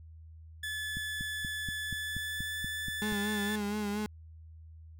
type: tone with pitch glide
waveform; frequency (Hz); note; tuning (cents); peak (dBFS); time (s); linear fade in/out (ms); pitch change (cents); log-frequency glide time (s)
30% pulse; 1726 to 1744; A6 to A6; -34 to -16; -32; 0.63-3.56; 5; +18; 1.83-2.65
type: click train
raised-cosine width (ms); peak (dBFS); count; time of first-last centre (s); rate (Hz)
5; -27; 10; 0.97-3.123; 4.18
type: tone with vibrato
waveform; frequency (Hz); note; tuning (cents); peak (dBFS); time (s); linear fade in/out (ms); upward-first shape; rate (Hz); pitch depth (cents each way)
35% pulse; 207.7; G#3; 0; -30; 3.02-4.06; 0; sine; 4.3; 43
effects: added 80 Hz sine -48 dBFS peak until 4.99 s